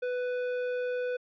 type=tone with tanh clipping; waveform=sine; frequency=496.5 Hz; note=B4; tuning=9 cents sharp; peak=-31 dBFS; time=0.02-1.17 s; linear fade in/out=10 ms; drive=14 dB; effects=low-pass 3000 Hz 12 dB/octave